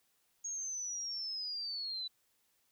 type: linear sweep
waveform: sine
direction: down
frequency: 6600 to 3951 Hz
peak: -37 dBFS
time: 0.44-2.08 s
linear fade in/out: 10 ms
effects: white hiss -75 dBFS RMS until 2.71 s